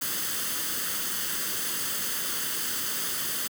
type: noise with comb filter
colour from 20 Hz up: white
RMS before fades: -30 dBFS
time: 0.01-3.48 s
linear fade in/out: 10 ms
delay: 0.63 ms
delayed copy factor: +0.6
effects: high-pass 150 Hz 12 dB/octave